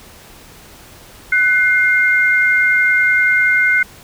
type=tone pair together; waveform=sine; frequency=1495.5 / 2115 Hz; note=F#6 / C7; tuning=+18 / +18 cents; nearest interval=tritone; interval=600 cents; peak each=-13 dBFS; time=1.32-3.83 s; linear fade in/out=5 ms; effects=pink hiss -41 dBFS RMS until 4.03 s